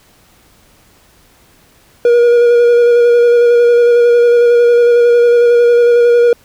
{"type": "tone with vibrato", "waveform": "triangle", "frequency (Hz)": 477.1, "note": "A#4", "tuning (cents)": 40, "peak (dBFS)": -3, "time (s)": [2.05, 6.33], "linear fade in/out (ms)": 2, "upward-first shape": "square", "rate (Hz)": 11, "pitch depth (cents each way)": 13, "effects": ["pink hiss -48 dBFS RMS until 6.44 s"]}